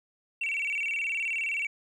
sine tone with vibrato, 2489 Hz, D#7, in tune, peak -26 dBFS, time 0.41-1.67 s, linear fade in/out 5 ms, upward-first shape square, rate 19 Hz, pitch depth 150 cents each way, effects tanh soft clip ceiling -25 dBFS + 11-bit

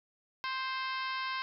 harmonic tone with a mistuned harmonic, 524 Hz, C5, 2 cents sharp, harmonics 2 / 3 / 4 / 5 / 6 / 7 / 8 / 9 / 10, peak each -36 / -40 / -42 / -44 / -46 / -47 / -48 / -49 / -50 dBFS, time 0.44-1.42 s, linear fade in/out 0 ms, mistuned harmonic 7, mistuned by +29 cents, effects none

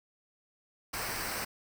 pink noise with comb filter, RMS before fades -36 dBFS, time 0.93-1.45 s, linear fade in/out 10 ms, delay 0.29 ms, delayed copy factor -0.6, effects none

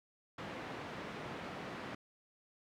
pink band-pass noise, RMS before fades -45 dBFS, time 0.38-1.95 s, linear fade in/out 5 ms, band 150 to 2400 Hz, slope 12 dB/octave, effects none

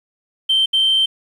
sine tone bursts at uneven times, 3122 Hz, G7, 8 cents flat, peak -11 dBFS, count 2, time 0.49-0.66 / 0.73-1.06 s, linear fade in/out 10 ms, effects tanh soft clip ceiling -9 dBFS + 8-bit

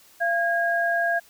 sine tone pair together, 684 / 1633.4 Hz, F5 / G#6, -36 / -29 cents, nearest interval octave + minor third, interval 1507 cents, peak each -23 dBFS, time 0.2-1.2 s, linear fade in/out 20 ms, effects white hiss -54 dBFS RMS until 1.29 s

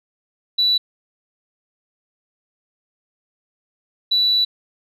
sine tone pair in turn, 3951 / 3951 Hz, B7 / B7, 0 / 0 cents, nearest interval unison, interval 0 cents, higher neither, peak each -13 dBFS, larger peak neither, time 0.58-0.78 / 4.11-4.45 s, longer second, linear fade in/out 10 ms, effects tanh soft clip ceiling -9 dBFS

